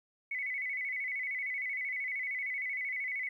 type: tone with vibrato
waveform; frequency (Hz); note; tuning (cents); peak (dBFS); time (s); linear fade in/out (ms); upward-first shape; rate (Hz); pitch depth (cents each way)
sine; 2113; C7; +16; -33; 0.31-3.29; 5; square; 13; 82
effects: 12-bit